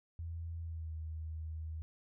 sine tone with pitch glide, 83.2 to 79.4 Hz, E2 to D#2, +17 to +36 cents, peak -39 dBFS, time 0.19-1.82 s, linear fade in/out 0 ms, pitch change -81 cents, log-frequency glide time 0.61-0.93 s, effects none

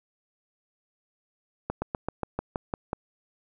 slowing click train, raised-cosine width 1 ms, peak -14 dBFS, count 9, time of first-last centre 1.7-2.931 s, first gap 120 ms, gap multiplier 1.07, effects none

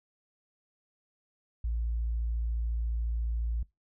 sine tone, 57.1 Hz, A#1, 35 cents flat, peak -27 dBFS, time 1.64-3.63 s, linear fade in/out 5 ms, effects noise-tail reverb RT60 0.2 s tail -23 dB re dry + tanh soft clip ceiling -24 dBFS

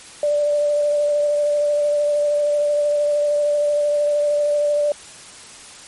sine tone with vibrato, 587.3 Hz, D5, in tune, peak -15 dBFS, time 0.23-4.92 s, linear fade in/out 2 ms, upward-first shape sine, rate 13 Hz, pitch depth 14 cents each way, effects white hiss -40 dBFS RMS until 5.87 s + MP3 48 kbps

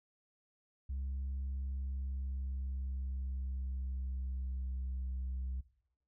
sine tone with pitch glide, 67.1 to 64.26 Hz, C2 to C2, +44 to -31 cents, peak -34 dBFS, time 0.89-5.61 s, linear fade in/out 10 ms, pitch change -75 cents, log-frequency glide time 1.51-5.08 s, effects noise-tail reverb RT60 0.7 s tail -19 dB re dry + tanh soft clip ceiling -34 dBFS

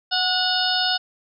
harmonic tone with a mistuned harmonic, 731 Hz, F#5, 21 cents flat, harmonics 1 / 2 / 4 / 5 / 6 / 7, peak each -26 / -26 / -26 / -26 / -26 / -26 dBFS, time 0.11-0.98 s, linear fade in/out 20 ms, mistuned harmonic 1, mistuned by +16 cents, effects none

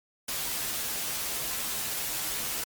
white noise with comb filter, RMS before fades -32 dBFS, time 0.28-2.64 s, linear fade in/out 5 ms, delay 11 ms, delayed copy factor -0.65, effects MP3 96 kbps

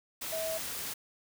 sine tone in noise, 645 Hz, E5, 38 cents flat, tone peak -33 dBFS, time 0.32-0.58 s, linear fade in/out 10 ms, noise white, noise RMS -38 dBFS, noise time 0.21-0.94 s, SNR +2 dB, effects none

